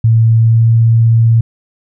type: tone with pitch glide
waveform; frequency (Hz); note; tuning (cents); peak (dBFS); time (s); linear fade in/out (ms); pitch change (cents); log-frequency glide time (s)
sine; 113.3 to 114.48; A#2 to A#2; -49 to -31; -5; 0.04-1.41; 5; +18; 0.36-0.68
effects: none